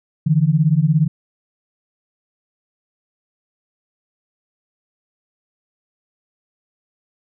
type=beating tone pair; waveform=sine; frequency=146.83 / 163.83 Hz; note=D3 / E3; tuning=0 / -10 cents; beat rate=17 Hz; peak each=-15 dBFS; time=0.26-1.08 s; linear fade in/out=10 ms; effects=none